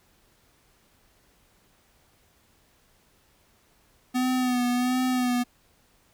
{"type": "tone with vibrato", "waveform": "square", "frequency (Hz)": 250, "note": "B3", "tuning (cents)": 21, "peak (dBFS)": -23, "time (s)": [4.14, 5.44], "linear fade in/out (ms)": 20, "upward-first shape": "sine", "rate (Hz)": 1.4, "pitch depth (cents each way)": 38, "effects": ["pink hiss -63 dBFS RMS until 6.13 s"]}